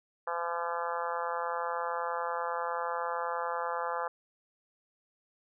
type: harmonic tone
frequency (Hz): 170.4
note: F3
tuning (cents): -42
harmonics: 3 / 4 / 5 / 6 / 7 / 8 / 9 / 10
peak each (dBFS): -37 / -41 / -37 / -38 / -38 / -41 / -45 / -46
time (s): 0.27-4.08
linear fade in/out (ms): 5
effects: none